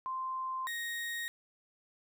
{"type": "tone pair in turn", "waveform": ["sine", "35% pulse"], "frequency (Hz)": [1043, 1870.3], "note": ["C6", "A#6"], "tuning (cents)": [-6, 5], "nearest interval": "minor seventh", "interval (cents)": 1011, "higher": "second", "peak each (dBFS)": [-34, -34], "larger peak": "neither", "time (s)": [[0.06, 0.67], [0.67, 1.28]], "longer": "neither", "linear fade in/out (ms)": 0, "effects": []}